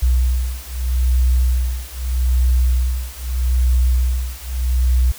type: beating tone pair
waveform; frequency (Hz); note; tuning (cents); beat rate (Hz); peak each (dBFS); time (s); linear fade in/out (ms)
sine; 62 / 62.8; B1 / B1; +7 / +30; 0.8; -17; 0.02-5.12; 10
effects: white hiss -37 dBFS RMS until 5.18 s